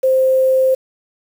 sine tone with quantisation, 523.3 Hz, C5, in tune, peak -10 dBFS, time 0.03-0.75 s, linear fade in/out 10 ms, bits 6, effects none

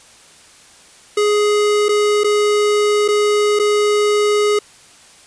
square tone with dropouts, 416.8 Hz, G#4, 6 cents sharp, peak -13 dBFS, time 1.17-4.59 s, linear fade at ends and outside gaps 5 ms, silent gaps 1.885-1.89 / 2.236-2.243 / 3.08-3.085 / 3.591-3.596 s, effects white hiss -45 dBFS RMS until 5.26 s + resampled to 22050 Hz

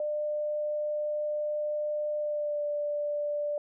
sine tone with pitch glide, 599 to 588.4 Hz, D5 to D5, +34 to +3 cents, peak -28 dBFS, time 0-3.58 s, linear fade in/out 2 ms, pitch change -31 cents, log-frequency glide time 2.16-2.63 s, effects none

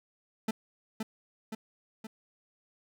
40% pulse tone with echo, 220 Hz, A3, in tune, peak -27 dBFS, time 0.48-0.51 s, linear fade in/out 5 ms, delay 520 ms, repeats 3, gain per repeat -4 dB, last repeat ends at 2.07 s, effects none

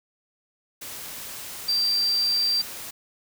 sine tone in noise, 4699 Hz, D8, in tune, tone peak -20 dBFS, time 1.68-2.62 s, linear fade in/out 10 ms, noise white, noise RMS -37 dBFS, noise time 0.81-2.91 s, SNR +14 dB, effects none

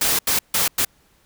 white noise bursts at uneven times, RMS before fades -19 dBFS, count 4, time 0.01-0.19 / 0.27-0.39 / 0.54-0.68 / 0.78-0.85 s, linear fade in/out 5 ms, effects pink hiss -59 dBFS RMS until 1.25 s

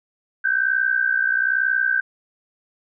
sine tone pair together, 1527.9 / 1589 Hz, G6 / G6, -45 / +23 cents, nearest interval minor second, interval 68 cents, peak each -20 dBFS, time 0.44-2.01 s, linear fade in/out 10 ms, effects none

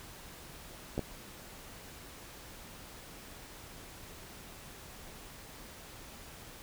clicks, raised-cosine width 2 ms, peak -20 dBFS, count 2, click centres 0.979 / 0.993 s, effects pink hiss -50 dBFS RMS until 6.62 s

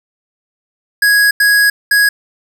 square tone bursts at uneven times, 1661.2 Hz, G#6, in tune, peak -8 dBFS, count 3, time 1.02-1.31 / 1.4-1.7 / 1.91-2.09 s, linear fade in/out 5 ms, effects none

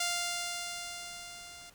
5% pulse tone with level ramp, 698.5 Hz, F5, in tune, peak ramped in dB -18 to -37 dBFS, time 0-1.7 s, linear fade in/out 5 ms, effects pink hiss -60 dBFS RMS until 1.74 s

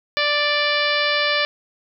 harmonic tone, 587.3 Hz, D5, in tune, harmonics 1 / 2 / 3 / 4 / 5 / 6 / 7 / 8 / 9, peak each -24 / -26 / -23 / -24 / -27 / -27 / -29 / -29 / -34 dBFS, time 0.17-1.45 s, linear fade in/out 0 ms, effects none

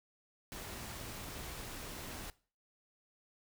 pink noise with amplitude modulation, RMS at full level -44 dBFS, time 0.52-2.3 s, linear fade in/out 0 ms, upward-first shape sine, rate 271 Hz, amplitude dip 30%, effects noise-tail reverb RT60 0.4 s tail -20 dB re dry

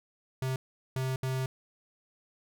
square tone bursts at uneven times, 130.81 Hz, C3, in tune, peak -30 dBFS, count 3, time 0.42-0.56 / 0.96-1.16 / 1.23-1.46 s, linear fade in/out 2 ms, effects none

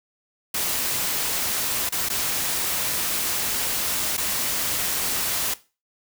white noise with dropouts, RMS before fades -25 dBFS, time 0.54-5.54 s, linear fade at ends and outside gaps 5 ms, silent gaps 1.892-1.922 / 2.088-2.099 / 4.169-4.177 s, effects noise-tail reverb RT60 0.3 s tail -17 dB re dry

